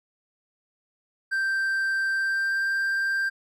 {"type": "tone with pitch glide", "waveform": "triangle", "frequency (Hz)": [1568, 1580.7], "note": ["G6", "G6"], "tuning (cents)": [0, 14], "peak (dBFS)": -21, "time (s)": [1.31, 3.3], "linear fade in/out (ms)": 20, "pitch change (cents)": 14, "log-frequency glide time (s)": [2.13, 2.66], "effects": []}